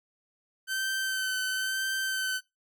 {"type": "tone with vibrato", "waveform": "sawtooth", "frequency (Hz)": 1538, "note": "G6", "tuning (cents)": -33, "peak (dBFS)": -25, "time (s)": [0.67, 2.41], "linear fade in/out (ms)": 50, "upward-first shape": "sine", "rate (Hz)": 1, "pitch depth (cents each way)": 20, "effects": ["noise-tail reverb RT60 0.2 s tail -20 dB re dry"]}